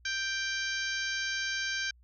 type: harmonic tone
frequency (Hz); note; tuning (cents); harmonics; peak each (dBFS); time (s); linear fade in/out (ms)
785; G5; +2; 2 / 3 / 4 / 5 / 6 / 7 / 8; -33 / -39 / -40 / -42 / -41 / -42 / -42; 0.05-1.91; 5
effects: added 60 Hz sine -57 dBFS peak until 2.03 s